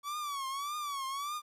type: tone with vibrato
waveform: 45% pulse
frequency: 1136 Hz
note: C#6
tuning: 42 cents sharp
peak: -35 dBFS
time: 0.03-1.42 s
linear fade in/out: 50 ms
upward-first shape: triangle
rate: 1.7 Hz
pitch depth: 130 cents each way
effects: resampled to 32000 Hz + 12-bit